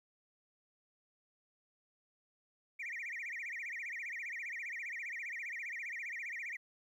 sine tone with vibrato, 2100 Hz, C7, 6 cents sharp, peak -38 dBFS, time 2.79-6.57 s, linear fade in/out 10 ms, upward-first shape sine, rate 15 Hz, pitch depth 240 cents each way, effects tanh soft clip ceiling -37 dBFS + 12-bit

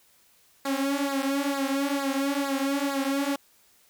sawtooth tone with flanger, 276.7 Hz, C#4, 3 cents flat, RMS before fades -27 dBFS, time 0.65-3.36 s, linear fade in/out 5 ms, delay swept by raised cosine 0.33 to 6.23 ms, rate 2.2 Hz, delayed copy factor -0.85, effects white hiss -61 dBFS RMS until 3.89 s

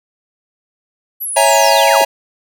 sine linear sweep, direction down, 12000 to 141.7 Hz, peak -19 dBFS, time 1.2-2.03 s, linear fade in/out 20 ms
square chord, A# half-diminished seventh, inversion first, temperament equal, 554.4 / 659.3 / 830.6 / 932.3 Hz, C#5 / E5 / G#5 / A#5, 0 / 0 / 0 / 0 cents, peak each -15 dBFS, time 1.36-2.05 s, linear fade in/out 10 ms
effects none

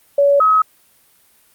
sine tone pair in turn, 566 / 1275 Hz, C#5 / D#6, +36 / +42 cents, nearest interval octave + major second, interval 1406 cents, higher second, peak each -9 dBFS, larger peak neither, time 0.18-0.4 / 0.4-0.62 s, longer neither, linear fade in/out 5 ms, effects white hiss -54 dBFS RMS until 1.54 s + Opus 32 kbps

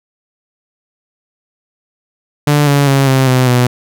sawtooth tone with pitch steps, 146.83 / 141.91 / 137.16 / 132.56 / 128.12 / 123.83 Hz, D3 / C#3 / C#3 / C3 / C3 / B2, 0 / +41 / -18 / +23 / -36 / +5 cents, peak -4 dBFS, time 2.47-3.67 s, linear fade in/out 5 ms, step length 200 ms, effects none

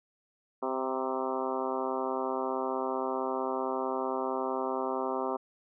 harmonic tone with a mistuned harmonic, 130.81 Hz, C3, in tune, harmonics 2 / 3 / 4 / 5 / 6 / 7 / 8 / 9 / 10, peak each -38 / -35 / -37 / -38 / -38 / -38 / -40 / -40 / -45 dBFS, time 0.62-5.37 s, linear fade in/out 10 ms, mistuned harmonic 7, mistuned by +29 cents, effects none

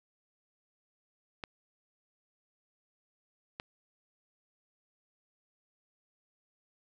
clicks, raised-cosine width 0.3 ms, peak -22 dBFS, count 2, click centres 1.438 / 3.599 s, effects none

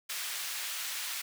pink high-pass noise, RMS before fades -37 dBFS, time 0.09-1.22 s, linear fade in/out 10 ms, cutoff 1900 Hz, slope 12 dB/octave, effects none

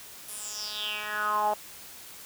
10% pulse tone with band-pass filter sweep, 210.6 Hz, G#3, 24 cents sharp, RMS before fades -31 dBFS, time 0.28-1.54 s, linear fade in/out 5 ms, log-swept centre 11000 to 720 Hz, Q 6, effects white hiss -46 dBFS RMS until 2.25 s

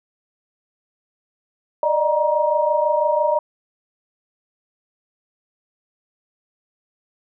sine tone cluster, 591 / 617 / 945 Hz, D5 / D#5 / A#5, +11 / -15 / +23 cents, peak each -20 dBFS, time 1.83-3.39 s, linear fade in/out 2 ms, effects none

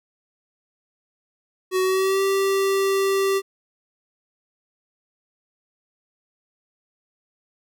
square tone with pitch glide, 373.1 to 390.1 Hz, F#4 to G4, +14 to -8 cents, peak -19 dBFS, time 1.71-3.42 s, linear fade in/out 50 ms, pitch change +78 cents, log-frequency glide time 1.82-2.22 s, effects none

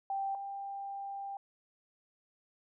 sine tone pair in turn, 784 / 792.7 Hz, G5 / G5, 0 / +19 cents, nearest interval unison, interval 19 cents, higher second, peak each -32 / -38 dBFS, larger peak first, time 0.1-0.35 / 0.35-1.37 s, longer second, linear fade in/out 2 ms, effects none

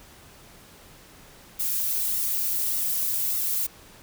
violet noise with flanger, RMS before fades -26 dBFS, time 1.59-3.67 s, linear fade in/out 10 ms, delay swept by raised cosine 1.2 to 3.3 ms, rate 1.7 Hz, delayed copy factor -0.95, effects pink hiss -50 dBFS RMS until 4.02 s

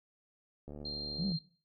click train, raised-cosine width 2 ms, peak -32 dBFS, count 48, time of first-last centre 0.68-1.319 s, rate 73.5 Hz
sine tone, 4186 Hz, C8, in tune, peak -37 dBFS, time 0.85-1.39 s, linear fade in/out 5 ms
sine exponential two-way sweep, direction up then down, 145.9 to 206 to 145.9 Hz, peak -31 dBFS, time 1.18-1.38 s, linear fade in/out 20 ms, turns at 1.26 s
effects noise-tail reverb RT60 0.4 s tail -18 dB re dry + MP3 32 kbps

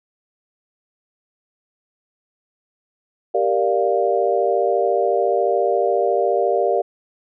sine chord, G minor seventh, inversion none, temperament equal, 392 / 466.2 / 587.3 / 698.5 Hz, G4 / Bb4 / D5 / F5, 0 / 0 / 0 / 0 cents, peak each -21 dBFS, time 3.34-6.82 s, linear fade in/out 10 ms, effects none

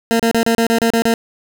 20% pulse tone bursts, 229.3 Hz, A#3, 28 cents flat, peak -7 dBFS, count 9, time 0.11-1.139 s, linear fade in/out 0 ms, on 85 ms, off 33 ms, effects none

